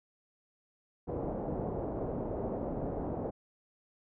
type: low-pass noise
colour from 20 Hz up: white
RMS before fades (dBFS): -36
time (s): 1.07-3.31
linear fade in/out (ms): 20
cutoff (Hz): 640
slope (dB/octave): 24
effects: none